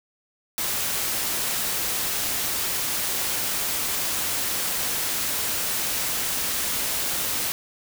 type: noise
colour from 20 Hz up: white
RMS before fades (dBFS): -26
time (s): 0.58-7.52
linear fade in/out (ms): 0
effects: none

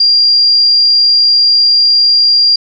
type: tone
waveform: sine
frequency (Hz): 4779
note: D8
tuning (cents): +29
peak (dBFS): -5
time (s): 0-2.56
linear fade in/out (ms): 5
effects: none

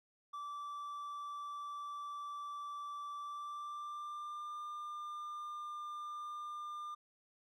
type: tone with pitch glide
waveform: triangle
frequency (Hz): 1163 to 1199.8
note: D6 to D6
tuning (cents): -17 to +37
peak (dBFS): -40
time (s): 0.33-6.95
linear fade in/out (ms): 10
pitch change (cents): +54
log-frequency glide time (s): 3.17-4.51
effects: none

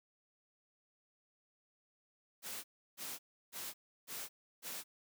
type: noise bursts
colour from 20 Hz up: white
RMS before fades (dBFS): -44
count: 5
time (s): 2.42-4.84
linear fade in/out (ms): 50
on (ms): 220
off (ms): 330
effects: high-pass 150 Hz 12 dB/octave

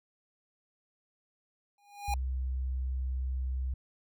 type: tone with exponential growth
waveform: square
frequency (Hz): 815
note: G#5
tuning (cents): -33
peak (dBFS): -29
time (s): 1.78-2.14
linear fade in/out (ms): 2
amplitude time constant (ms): 77
type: tone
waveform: sine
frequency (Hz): 64.5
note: C2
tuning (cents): -24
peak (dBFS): -30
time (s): 2.08-3.74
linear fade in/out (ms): 5
effects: none

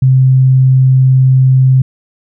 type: tone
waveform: sine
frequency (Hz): 130.81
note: C3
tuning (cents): 0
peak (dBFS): -4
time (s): 0.02-1.82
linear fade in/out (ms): 5
effects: none

